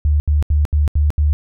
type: tone bursts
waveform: sine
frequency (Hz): 74.3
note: D2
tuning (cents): +21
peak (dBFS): -11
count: 6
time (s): 0.05-1.33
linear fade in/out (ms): 0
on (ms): 150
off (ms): 76
effects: none